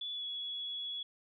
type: tone with pitch glide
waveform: sine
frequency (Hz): 3440 to 3373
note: A7 to G#7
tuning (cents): -40 to +26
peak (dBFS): -37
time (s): 0.01-1.03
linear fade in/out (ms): 5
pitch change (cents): -34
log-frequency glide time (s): 0.14-0.24
effects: none